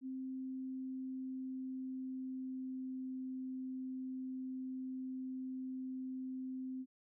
sine tone with pitch glide, 261.6 to 259.3 Hz, C4 to C4, 0 to -15 cents, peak -40 dBFS, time 0.01-6.86 s, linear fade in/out 50 ms, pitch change -15 cents, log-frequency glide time 0.19-3.22 s, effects none

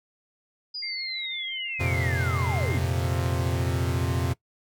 sine linear sweep, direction down, 4978 to 49.68 Hz, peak -31 dBFS, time 0.74-2.85 s, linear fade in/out 10 ms
sine tone with vibrato, 2093 Hz, C7, in tune, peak -34 dBFS, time 0.82-2.78 s, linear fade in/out 10 ms, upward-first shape triangle, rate 5.9 Hz, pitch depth 25 cents each way
45% pulse chord, F suspended fourth, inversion none, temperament equal, 87.31 / 116.54 / 130.81 Hz, F2 / Bb2 / C3, 0 / 0 / 0 cents, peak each -27 / -30 / -29 dBFS, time 1.79-4.34 s, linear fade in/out 20 ms
effects noise-tail reverb RT60 0.1 s tail -20 dB re dry

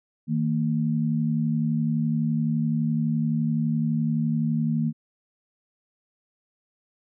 sine tone pair together, 157.6 / 229.4 Hz, D#3 / A#3, +23 / -28 cents, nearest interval tritone, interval 649 cents, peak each -24 dBFS, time 0.27-4.93 s, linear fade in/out 50 ms, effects none

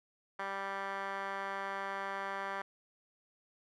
15% pulse tone with band-pass filter, 196 Hz, G3, in tune, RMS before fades -39 dBFS, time 0.39-2.62 s, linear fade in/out 5 ms, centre 1300 Hz, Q 9.2, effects none

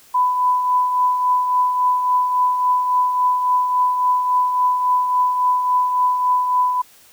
sine tone with tremolo, 998 Hz, B5, 18 cents sharp, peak -12 dBFS, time 0.14-6.82 s, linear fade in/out 10 ms, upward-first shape triangle, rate 3.6 Hz, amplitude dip 50%, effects white hiss -49 dBFS RMS until 7.12 s

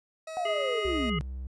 40% pulse tone with pitch glide, 640 to 629.7 Hz, D#5 to D#5, +49 to +21 cents, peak -36 dBFS, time 0.27-1.1 s, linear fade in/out 5 ms, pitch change -28 cents, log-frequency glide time 0.43-0.94 s
sine linear sweep, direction down, 740 to 135.6 Hz, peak -28 dBFS, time 0.37-1.21 s, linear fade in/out 0 ms
harmonic tone, 415.3 Hz, G#4, in tune, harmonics 1 / 3 / 5 / 7, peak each -36 / -36 / -36 / -36 dBFS, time 0.45-1.19 s, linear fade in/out 5 ms
triangle tone with vibrato, 64.5 Hz, C2, 24 cents flat, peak -32 dBFS, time 0.85-1.47 s, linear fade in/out 0 ms, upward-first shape sine, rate 18 Hz, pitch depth 20 cents each way
effects resampled to 22050 Hz

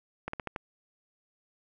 slowing click train, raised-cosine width 0.5 ms, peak -19 dBFS, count 5, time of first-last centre 0.28-0.562 s, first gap 54 ms, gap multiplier 1.18, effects none

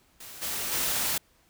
white noise with level steps, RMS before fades -44 / -32 / -28 dBFS, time 0.2-1.18 s, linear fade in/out 5 ms, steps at 0.41 / 0.71 s, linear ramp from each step 20 ms, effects pink hiss -64 dBFS RMS until 1.49 s

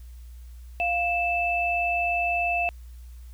sine tone pair together, 698.5 / 2637 Hz, F5 / E7, 0 / 0 cents, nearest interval octave + major seventh, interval 2300 cents, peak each -25 dBFS, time 0.8-2.69 s, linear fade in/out 0 ms, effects added 60 Hz sine -40 dBFS peak until 3.33 s + white hiss -61 dBFS RMS until 3.33 s

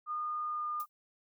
sine tone with pitch glide, 1221 to 1212.6 Hz, D#6 to D#6, -33 to -45 cents, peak -33 dBFS, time 0.06-0.86 s, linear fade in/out 50 ms, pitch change -12 cents, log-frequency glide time 0.47-0.68 s
violet noise with exponential decay, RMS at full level -42 dBFS, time 0.8-0.89 s, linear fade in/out 0 ms, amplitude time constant 19 ms
effects none

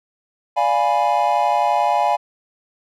triangle chord, D diminished seventh, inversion none, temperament equal, 587.3 / 698.5 / 830.6 / 987.8 Hz, D5 / F5 / Ab5 / Cb6, 0 / 0 / 0 / 0 cents, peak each -22 / -18 / -16 / -21 dBFS, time 0.56-2.17 s, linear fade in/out 20 ms, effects none

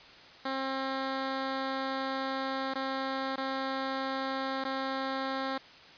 10% pulse tone with dropouts, 267 Hz, C4, 35 cents sharp, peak -23 dBFS, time 0.45-5.58 s, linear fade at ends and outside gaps 5 ms, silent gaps 2.739-2.754 / 3.36-3.378 / 4.641-4.649 s, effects white hiss -52 dBFS RMS until 5.97 s + resampled to 11025 Hz

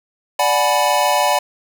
square chord, G# half-diminished seventh, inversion second, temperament equal with one note detuned, 587.3 / 740 / 846.1 / 987.8 Hz, D5 / F#5 / G#5 / B5, 0 / 0 / +32 / 0 cents, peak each -20 dBFS, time 0.39-1.39 s, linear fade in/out 5 ms, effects none

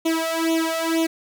sawtooth tone with flanger, 326.3 Hz, E4, 18 cents flat, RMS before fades -22 dBFS, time 0.05-1.07 s, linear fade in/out 10 ms, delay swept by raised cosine 0.3 to 1.5 ms, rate 2.1 Hz, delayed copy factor +0.95, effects none

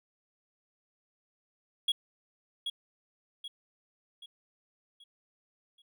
triangle tone with echo, 3322 Hz, G#7, in tune, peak -23 dBFS, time 1.88-1.92 s, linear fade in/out 5 ms, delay 780 ms, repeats 5, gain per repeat -7 dB, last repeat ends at 5.82 s, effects none

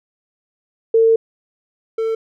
sine / triangle tone pair in turn, 451.7 / 447.8 Hz, A4 / A4, +45 / +30 cents, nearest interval unison, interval 15 cents, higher first, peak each -9 / -15 dBFS, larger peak first, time 0.94-1.16 / 1.98-2.15 s, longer first, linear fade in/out 5 ms, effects none

